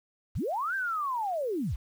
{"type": "linear two-way sweep", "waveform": "sine", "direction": "up then down", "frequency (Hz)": [34.65, 1600, 34.65], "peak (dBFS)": -28, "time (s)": [0.35, 1.76], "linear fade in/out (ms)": 10, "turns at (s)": 0.75, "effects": ["9-bit"]}